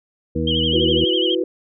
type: harmonic tone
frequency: 80 Hz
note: D#2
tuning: 49 cents sharp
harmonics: 1 / 2 / 3 / 4 / 6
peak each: -25 / -25 / -25 / -25 / -25 dBFS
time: 0.35-1.05 s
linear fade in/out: 10 ms
type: tone with vibrato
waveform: sine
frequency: 3074 Hz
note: G7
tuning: 35 cents flat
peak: -19 dBFS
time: 0.47-1.35 s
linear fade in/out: 5 ms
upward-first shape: sine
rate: 12 Hz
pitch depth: 97 cents each way
type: chord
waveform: sine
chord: E suspended second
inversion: none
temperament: equal with one note detuned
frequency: 332.1 / 370 / 493.9 Hz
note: E4 / F#4 / B4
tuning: +13 / 0 / 0 cents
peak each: -22 / -21 / -24 dBFS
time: 0.73-1.44 s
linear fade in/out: 5 ms
effects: none